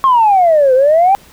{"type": "exponential two-way sweep", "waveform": "sine", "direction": "down then up", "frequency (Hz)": [1095, 503, 807], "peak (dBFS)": -5, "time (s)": [0.04, 1.15], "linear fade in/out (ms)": 0, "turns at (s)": 0.74, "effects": ["tanh soft clip ceiling -2 dBFS", "pink hiss -43 dBFS RMS until 1.32 s"]}